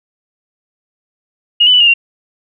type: tone with pitch steps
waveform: sine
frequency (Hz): 2865 / 2997 / 2970 / 2838 / 2763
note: F7 / F#7 / F#7 / F7 / F7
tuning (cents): +44 / +22 / +6 / +27 / -19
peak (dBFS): -5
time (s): 1.6-1.94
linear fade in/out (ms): 10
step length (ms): 68
effects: none